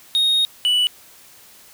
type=tone pair in turn; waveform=triangle; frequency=3729 / 2960 Hz; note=A#7 / F#7; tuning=0 / 0 cents; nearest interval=major third; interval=400 cents; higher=first; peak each=-13 dBFS; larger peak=neither; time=0.15-0.45 / 0.65-0.87 s; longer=first; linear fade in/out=0 ms; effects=white hiss -47 dBFS RMS until 1.73 s